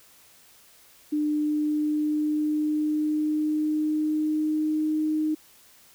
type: tone with pitch glide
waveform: sine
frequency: 300 to 309 Hz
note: D4 to D#4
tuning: +37 to -12 cents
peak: -22 dBFS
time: 1.12-5.35 s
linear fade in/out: 10 ms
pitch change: +51 cents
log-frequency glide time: 1.24-4.98 s
effects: white hiss -55 dBFS RMS until 5.94 s